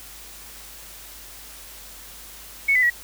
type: tone with pitch steps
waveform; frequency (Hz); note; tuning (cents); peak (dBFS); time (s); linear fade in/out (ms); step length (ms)
sine; 2210 / 2008 / 1922; C#7 / B6 / B6; -6 / +28 / -48; -15; 2.68-2.902; 10; 74
effects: added 50 Hz sine -49 dBFS peak until 3.03 s + white hiss -42 dBFS RMS until 3.03 s